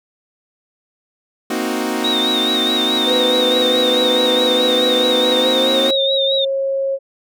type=chord; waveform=sawtooth; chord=C half-diminished seventh; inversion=third; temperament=equal; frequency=233.1 / 261.6 / 311.1 / 370 Hz; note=Bb3 / C4 / Eb4 / Gb4; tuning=0 / 0 / 0 / 0 cents; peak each=-20 dBFS; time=1.5-5.91 s; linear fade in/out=5 ms
type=tone with vibrato; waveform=sine; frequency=3729 Hz; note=A#7; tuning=in tune; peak=-16 dBFS; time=2.04-6.45 s; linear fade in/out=5 ms; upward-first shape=sine; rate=4.7 Hz; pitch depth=69 cents each way
type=tone with pitch glide; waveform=sine; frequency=501 to 543.2 Hz; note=B4 to C#5; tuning=+25 to -35 cents; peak=-16 dBFS; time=3.05-6.99 s; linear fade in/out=50 ms; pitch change=+140 cents; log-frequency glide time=5.28-5.92 s
effects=none